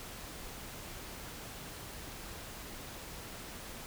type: silence
effects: pink hiss -46 dBFS RMS until 3.86 s